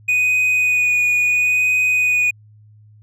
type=tone with vibrato; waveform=triangle; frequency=2479 Hz; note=D#7; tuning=7 cents flat; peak=-12 dBFS; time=0.08-2.31 s; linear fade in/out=10 ms; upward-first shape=sine; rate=0.73 Hz; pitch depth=15 cents each way; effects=added 106 Hz sine -44 dBFS peak until 3.02 s